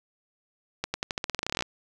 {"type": "accelerating click train", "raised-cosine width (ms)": 0.2, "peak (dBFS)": -11, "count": 18, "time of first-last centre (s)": [0.84, 1.624], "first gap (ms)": 100, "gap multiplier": 0.89, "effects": []}